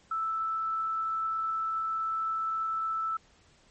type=tone; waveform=sine; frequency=1318.5 Hz; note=E6; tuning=in tune; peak=-28 dBFS; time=0.11-3.17 s; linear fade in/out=5 ms; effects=pink hiss -62 dBFS RMS until 3.7 s + MP3 32 kbps